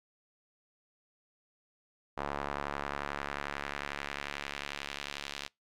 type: tone with band-pass filter sweep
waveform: sawtooth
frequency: 71.2 Hz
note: C#2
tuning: 47 cents sharp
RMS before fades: -39 dBFS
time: 2.17-5.48 s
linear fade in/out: 10 ms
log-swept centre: 970 to 3600 Hz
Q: 1.2
effects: noise-tail reverb RT60 0.2 s tail -26 dB re dry